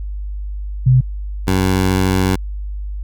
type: tone pair in turn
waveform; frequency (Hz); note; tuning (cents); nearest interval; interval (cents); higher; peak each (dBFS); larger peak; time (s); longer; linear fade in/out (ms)
sine / 15% pulse; 128 / 93.93; C3 / F#2; -38 / +27; perfect fourth; 535; first; -7; neither; 0.86-1.01 / 1.47-2.36; second; 10
effects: added 50 Hz sine -22 dBFS peak until 3.03 s